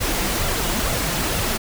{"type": "noise with flanger", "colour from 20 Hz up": "pink", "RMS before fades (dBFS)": -22, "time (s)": [0, 1.58], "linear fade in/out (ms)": 20, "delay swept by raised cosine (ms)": [1.4, 5.9], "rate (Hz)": 2.2, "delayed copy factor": 0.5, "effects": []}